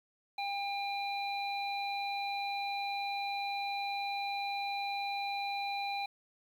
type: harmonic tone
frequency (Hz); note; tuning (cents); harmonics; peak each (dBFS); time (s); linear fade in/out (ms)
801; G5; +37; 1 / 3 / 5; -35 / -40 / -42; 0.38-6.06; 5
effects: 10-bit